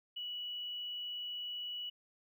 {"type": "tone with hard clipping", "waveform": "triangle", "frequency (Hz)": 2939, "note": "F#7", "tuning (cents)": -12, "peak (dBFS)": -39, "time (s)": [0.16, 1.9], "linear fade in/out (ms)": 10, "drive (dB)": 3, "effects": []}